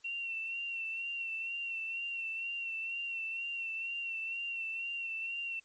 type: tone with vibrato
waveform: sine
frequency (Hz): 2721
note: F7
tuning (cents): -46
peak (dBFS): -35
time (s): 0.04-5.6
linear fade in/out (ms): 10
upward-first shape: sine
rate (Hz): 2.1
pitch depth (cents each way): 38
effects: white hiss -67 dBFS RMS until 5.64 s + MP3 32 kbps